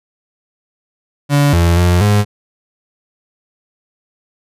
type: tone with pitch steps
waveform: 35% pulse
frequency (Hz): 143.6 / 85.3 / 88.2 / 103.5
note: D3 / F2 / F2 / G#2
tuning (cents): -39 / -40 / +18 / -5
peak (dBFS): -7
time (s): 1.29-2.25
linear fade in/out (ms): 50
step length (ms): 240
effects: resampled to 32000 Hz